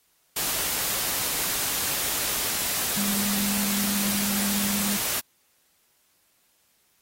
sine tone in noise, 202 Hz, G#3, 48 cents flat, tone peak -27 dBFS, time 2.97-4.97 s, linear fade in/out 5 ms, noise white, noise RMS -27 dBFS, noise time 0.36-5.2 s, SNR -3 dB, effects white hiss -66 dBFS RMS until 7.01 s + AAC 48 kbps

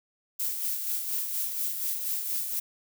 violet noise with tremolo, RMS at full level -29 dBFS, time 0.39-2.6 s, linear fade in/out 10 ms, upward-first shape sine, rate 4.2 Hz, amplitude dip 45%, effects none

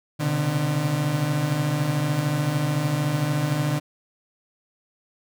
35% pulse tone cluster, 125.5 / 136 / 149.5 Hz, B2 / C#3 / D3, +28 / -33 / +31 cents, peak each -28 / -28 / -21 dBFS, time 0.19-3.8 s, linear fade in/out 20 ms, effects none

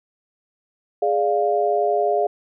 sine chord, D diminished, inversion second, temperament equal, 415.3 / 587.3 / 698.5 Hz, Ab4 / D5 / F5, 0 / 0 / 0 cents, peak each -21 / -23 / -20 dBFS, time 1.02-2.27 s, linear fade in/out 5 ms, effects none

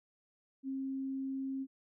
sine tone, 268 Hz, C4, 42 cents sharp, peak -35 dBFS, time 0.63-1.67 s, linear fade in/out 50 ms, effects none

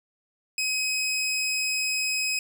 20% pulse tone, 2535 Hz, D#7, 32 cents sharp, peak -20 dBFS, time 0.58-2.39 s, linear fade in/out 2 ms, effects none

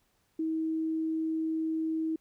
sine tone, 319.8 Hz, D#4, 48 cents sharp, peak -28 dBFS, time 0.39-2.16 s, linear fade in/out 5 ms, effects pink hiss -72 dBFS RMS until 2.2 s

